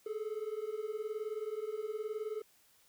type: beating tone pair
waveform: triangle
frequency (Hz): 419.8 / 438.8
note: G#4 / A4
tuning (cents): +19 / -5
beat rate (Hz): 19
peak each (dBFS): -38 / -37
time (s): 0.06-2.42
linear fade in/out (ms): 5
effects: white hiss -67 dBFS RMS until 2.88 s